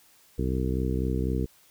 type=harmonic tone; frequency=64 Hz; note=C2; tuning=38 cents flat; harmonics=1 / 2 / 3 / 4 / 5 / 6 / 7; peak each=-28 / -31 / -33 / -34 / -35 / -36 / -36 dBFS; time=0.38-1.46 s; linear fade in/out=10 ms; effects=white hiss -59 dBFS RMS until 1.7 s